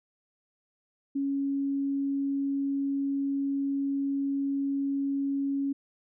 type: tone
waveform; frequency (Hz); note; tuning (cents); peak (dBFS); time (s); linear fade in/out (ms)
sine; 277.2; C#4; 0; -26; 1.15-5.73; 10
effects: none